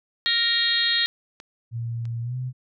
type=harmonic tone; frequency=466.2 Hz; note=A#4; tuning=in tune; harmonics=3 / 4 / 5 / 6 / 7 / 8 / 9; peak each=-36 / -25 / -36 / -36 / -27 / -24 / -25 dBFS; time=0.26-1.06 s; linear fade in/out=0 ms
type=clicks; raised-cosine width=0.2 ms; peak=-23 / -31 dBFS; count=2; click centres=1.401 / 2.054 s
type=tone with pitch glide; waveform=sine; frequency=116.54 to 127.09 Hz; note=A#2 to C3; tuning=0 to -50 cents; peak=-26 dBFS; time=1.71-2.53 s; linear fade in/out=50 ms; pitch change=+150 cents; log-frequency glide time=2.22-2.36 s
effects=none